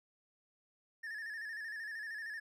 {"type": "tone with vibrato", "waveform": "triangle", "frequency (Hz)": 1760, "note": "A6", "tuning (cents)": 0, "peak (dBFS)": -39, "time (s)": [1.03, 2.4], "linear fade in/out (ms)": 10, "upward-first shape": "square", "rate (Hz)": 13, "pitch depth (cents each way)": 58, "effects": []}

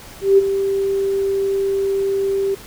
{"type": "tone with ADSR envelope", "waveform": "sine", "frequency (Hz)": 392, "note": "G4", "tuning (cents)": 0, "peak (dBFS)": -6, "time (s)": [0.21, 2.55], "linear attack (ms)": 170, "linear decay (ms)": 24, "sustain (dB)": -10, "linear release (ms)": 10, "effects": ["pink hiss -39 dBFS RMS until 2.66 s"]}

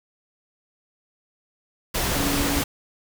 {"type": "tone in noise", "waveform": "sine", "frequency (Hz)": 283.3, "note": "C#4", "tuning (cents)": 38, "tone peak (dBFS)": -26, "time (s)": [2.15, 2.62], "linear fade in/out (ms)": 10, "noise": "pink", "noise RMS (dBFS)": -24, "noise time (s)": [1.94, 2.64], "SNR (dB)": -5, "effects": []}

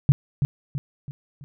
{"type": "tone with echo", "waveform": "sine", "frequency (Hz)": 139.9, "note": "C#3", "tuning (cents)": 16, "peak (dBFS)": -10, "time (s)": [0.09, 0.12], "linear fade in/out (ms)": 0, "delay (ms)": 330, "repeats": 4, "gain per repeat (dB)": -7, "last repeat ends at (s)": 1.44, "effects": []}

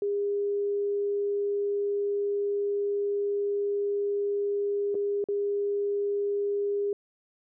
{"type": "tone with dropouts", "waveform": "sine", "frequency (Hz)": 405.7, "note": "G#4", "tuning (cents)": -41, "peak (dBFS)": -25, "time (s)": [0.02, 6.93], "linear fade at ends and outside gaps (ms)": 2, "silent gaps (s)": [[4.945, 4.951], [5.241, 5.286]], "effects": []}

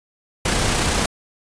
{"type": "noise with amplitude modulation", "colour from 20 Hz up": "pink", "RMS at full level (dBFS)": -18, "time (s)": [0.45, 1.06], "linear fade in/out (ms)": 5, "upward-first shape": "sine", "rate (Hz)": 30.3, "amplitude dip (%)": 30, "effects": ["resampled to 22050 Hz"]}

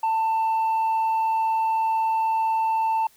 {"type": "tone", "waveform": "sine", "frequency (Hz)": 891, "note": "A5", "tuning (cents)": 22, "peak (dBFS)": -17, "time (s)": [0.03, 3.07], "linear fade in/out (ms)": 5, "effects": ["tanh soft clip ceiling -19 dBFS", "white hiss -57 dBFS RMS until 3.16 s"]}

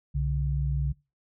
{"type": "tone pair together", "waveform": "sine", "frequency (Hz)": [63.17, 141.9], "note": ["B1", "C#3"], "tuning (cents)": [40, 41], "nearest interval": "octave + major second", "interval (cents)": 1401, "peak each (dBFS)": -27, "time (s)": [0.14, 0.93], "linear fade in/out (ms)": 20, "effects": ["noise-tail reverb RT60 0.3 s tail -24 dB re dry"]}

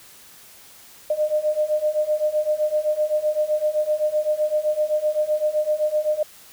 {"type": "beating tone pair", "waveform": "sine", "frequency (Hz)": [604, 611.8], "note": ["D5", "D#5"], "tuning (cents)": [48, -29], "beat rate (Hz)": 7.8, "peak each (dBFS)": [-23, -21], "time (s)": [1.1, 6.23], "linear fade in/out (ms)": 5, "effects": ["white hiss -47 dBFS RMS until 6.52 s"]}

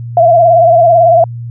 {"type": "tone with vibrato", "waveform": "sine", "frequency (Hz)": 677, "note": "E5", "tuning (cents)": 46, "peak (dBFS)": -3, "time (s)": [0.17, 1.24], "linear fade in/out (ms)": 2, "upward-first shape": "sine", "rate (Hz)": 18, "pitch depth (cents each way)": 71, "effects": ["added 118 Hz sine -20 dBFS peak until 1.5 s"]}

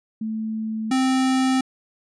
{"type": "tone pair in turn", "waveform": ["sine", "square"], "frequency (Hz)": [219.6, 261.1], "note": ["A3", "C4"], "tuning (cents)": [-3, -3], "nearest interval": "minor third", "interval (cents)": 300, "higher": "second", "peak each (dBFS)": [-24, -18], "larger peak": "second", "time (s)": [[0.21, 0.91], [0.91, 1.61]], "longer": "neither", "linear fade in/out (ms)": 5, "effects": ["resampled to 22050 Hz"]}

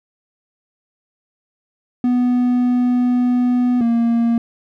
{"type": "tone pair in turn", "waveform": "triangle", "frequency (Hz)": [246.9, 233], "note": ["B3", "A#3"], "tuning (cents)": [0, -1], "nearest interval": "minor second", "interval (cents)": 101, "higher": "first", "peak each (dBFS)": [-11, -11], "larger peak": "neither", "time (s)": [[2.04, 3.81], [3.81, 4.38]], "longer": "first", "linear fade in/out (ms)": 2, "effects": []}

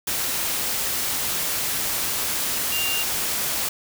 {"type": "tone in noise", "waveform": "sine", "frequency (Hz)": 2794, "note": "F7", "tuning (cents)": 0, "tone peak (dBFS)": -25, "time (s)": [2.72, 3.03], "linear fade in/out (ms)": 5, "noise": "white", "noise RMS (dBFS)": -25, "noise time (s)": [0.07, 3.69], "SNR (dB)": -3, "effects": []}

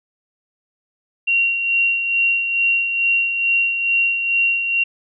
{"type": "tone with tremolo", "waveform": "sine", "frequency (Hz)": 2752, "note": "F7", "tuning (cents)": -26, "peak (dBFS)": -13, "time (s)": [1.27, 4.84], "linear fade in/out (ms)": 10, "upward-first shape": "sine", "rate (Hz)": 2.3, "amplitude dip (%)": 50, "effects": []}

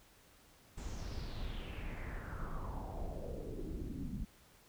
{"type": "noise with low-pass filter sweep", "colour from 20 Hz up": "brown", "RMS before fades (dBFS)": -42, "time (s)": [0.77, 4.25], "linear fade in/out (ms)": 10, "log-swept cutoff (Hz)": [7600, 200], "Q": 4.2, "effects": ["pink hiss -64 dBFS RMS until 4.68 s"]}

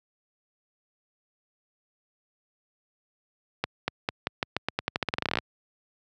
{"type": "accelerating click train", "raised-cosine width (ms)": 0.3, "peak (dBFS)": -9, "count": 22, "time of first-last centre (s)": [3.64, 5.387], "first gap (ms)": 240, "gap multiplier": 0.87, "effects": ["high-pass 80 Hz 12 dB/octave"]}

